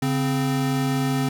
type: tone pair together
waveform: square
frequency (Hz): 140 / 261.1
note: C#3 / C4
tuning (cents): +18 / -3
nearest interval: major seventh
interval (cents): 1079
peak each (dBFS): -24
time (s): 0.02-1.29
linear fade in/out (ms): 5
effects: none